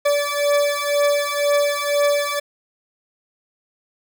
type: beating tone pair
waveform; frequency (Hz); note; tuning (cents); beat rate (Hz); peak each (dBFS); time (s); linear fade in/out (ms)
40% pulse; 577 / 579; D5 / D5; -31 / -25; 2; -19 / -19; 0.05-2.4; 10
effects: none